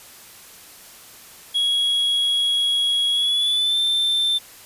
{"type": "tone with pitch glide", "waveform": "triangle", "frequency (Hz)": [3322, 3560], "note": ["G#7", "A7"], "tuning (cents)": [0, 20], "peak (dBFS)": -16, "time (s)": [1.54, 4.39], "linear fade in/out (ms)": 20, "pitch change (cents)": 120, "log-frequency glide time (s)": [3.11, 3.78], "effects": ["white hiss -44 dBFS RMS until 4.65 s", "resampled to 32000 Hz"]}